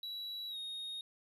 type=tone with pitch glide; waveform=triangle; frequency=3914 to 3724 Hz; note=B7 to A#7; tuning=-16 to -2 cents; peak=-39 dBFS; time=0.03-1.01 s; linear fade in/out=2 ms; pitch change=-86 cents; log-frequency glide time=0.49-0.57 s; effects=none